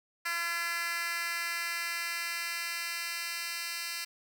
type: tone with high-pass filter sweep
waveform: 10% pulse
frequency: 340 Hz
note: F4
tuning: 46 cents flat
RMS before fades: -35 dBFS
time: 0.25-4.05 s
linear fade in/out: 10 ms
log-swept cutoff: 1700 to 3000 Hz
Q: 1.4
effects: none